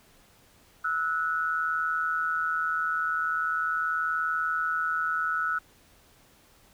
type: tone pair together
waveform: sine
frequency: 1309.6 / 1470 Hz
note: E6 / F#6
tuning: -12 / -12 cents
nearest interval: major second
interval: 200 cents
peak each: -28 dBFS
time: 0.84-5.59 s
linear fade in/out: 10 ms
effects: pink hiss -59 dBFS RMS until 6.73 s